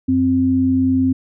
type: tone pair together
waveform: sine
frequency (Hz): 92.5 / 261.6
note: F#2 / C4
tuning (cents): 0 / 0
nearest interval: octave + tritone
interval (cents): 1800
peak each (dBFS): -22 / -13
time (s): 0.08-1.13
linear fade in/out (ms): 10
effects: none